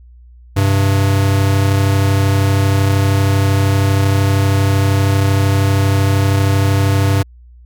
square tone pair together, 98 / 130.81 Hz, G2 / C3, 0 / 0 cents, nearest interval perfect fourth, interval 500 cents, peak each -12 / -19 dBFS, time 0.56-7.23 s, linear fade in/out 10 ms, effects added 60 Hz sine -38 dBFS peak until 7.65 s

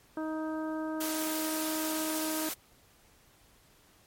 harmonic tone, 314 Hz, D#4, 16 cents sharp, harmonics 1 / 2 / 3 / 4 / 5, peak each -33 / -39 / -43 / -45 / -47 dBFS, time 0.17-2.49 s, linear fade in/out 2 ms
white high-pass noise, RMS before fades -36 dBFS, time 1-2.54 s, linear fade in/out 10 ms, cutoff 190 Hz, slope 96 dB/octave
effects pink hiss -62 dBFS RMS until 4.06 s + MP3 64 kbps

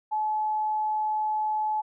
sine tone, 858 Hz, A5, 44 cents flat, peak -24 dBFS, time 0.11-1.82 s, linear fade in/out 20 ms, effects none

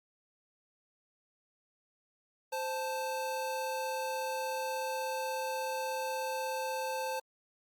square tone pair together, 520.7 / 880 Hz, C5 / A5, -8 / 0 cents, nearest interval major sixth, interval 908 cents, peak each -37 / -37 dBFS, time 2.52-7.2 s, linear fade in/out 10 ms, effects Opus 48 kbps

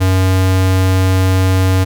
square tone, 93.8 Hz, F#2, 24 cents sharp, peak -10 dBFS, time 0-1.85 s, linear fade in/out 20 ms, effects none

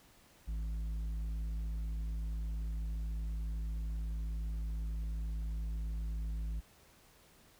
sine tone with tanh clipping, 54.1 Hz, A1, 29 cents flat, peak -36 dBFS, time 0.47-6.61 s, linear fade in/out 20 ms, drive 7 dB, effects pink hiss -63 dBFS RMS until 7.59 s

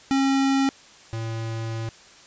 square tone pair in turn, 271.2 / 113.11 Hz, C#4 / A2, -38 / +48 cents, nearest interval octave + minor third, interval 1514 cents, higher first, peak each -19 / -28 dBFS, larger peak first, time 0.11-0.69 / 1.13-1.89 s, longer second, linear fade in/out 0 ms, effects white hiss -49 dBFS RMS until 2.26 s + resampled to 16000 Hz

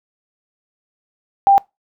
sine tone, 792 Hz, G5, 18 cents sharp, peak -7 dBFS, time 1.47-1.58 s, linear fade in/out 0 ms, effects noise-tail reverb RT60 0.2 s tail -23 dB re dry

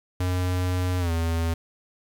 square tone with pitch glide, 90.8 to 82.78 Hz, F#2 to E2, -32 to +8 cents, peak -23 dBFS, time 0.2-1.54 s, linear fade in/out 5 ms, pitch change -160 cents, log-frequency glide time 0.99-1.11 s, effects 9-bit

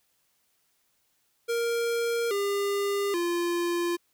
square tone with pitch steps, 467.2 / 402 / 346 Hz, A#4 / G4 / F4, +4 / +44 / -16 cents, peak -26 dBFS, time 1.48-3.97 s, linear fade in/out 20 ms, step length 830 ms, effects white hiss -71 dBFS RMS until 4.13 s

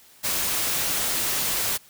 white noise, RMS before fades -25 dBFS, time 0.23-1.78 s, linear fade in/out 20 ms, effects white hiss -53 dBFS RMS until 1.89 s

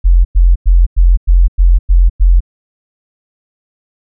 sine tone bursts, 43.65 Hz, F1, in tune, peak -3 dBFS, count 8, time 0.04-2.406 s, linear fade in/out 20 ms, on 210 ms, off 98 ms, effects none

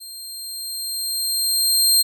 20% pulse tone with level ramp, 4186 Hz, C8, in tune, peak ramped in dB -29 to -6 dBFS, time 0-2.03 s, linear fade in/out 20 ms, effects none

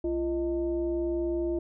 sine tone with frequency modulation, 342.7 Hz, F4, 33 cents flat, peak -26 dBFS, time 0.04-1.59 s, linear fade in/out 5 ms, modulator 280 Hz, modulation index 0.62, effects none

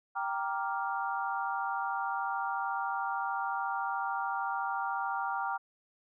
sine chord, G minor seventh, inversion none, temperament equal with one note detuned, 784 / 937.7 / 1174.7 / 1396.9 Hz, G5 / Bb5 / D6 / F6, 0 / +10 / 0 / 0 cents, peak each -35 / -36 / -38 / -37 dBFS, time 0.15-5.58 s, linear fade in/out 20 ms, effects none

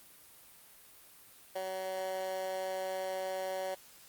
15% pulse tone with high-pass filter, 188.3 Hz, F#3, 31 cents sharp, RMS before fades -37 dBFS, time 1.55-3.75 s, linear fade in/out 10 ms, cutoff 580 Hz, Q 2.8, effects white hiss -57 dBFS RMS until 4.08 s + Opus 32 kbps

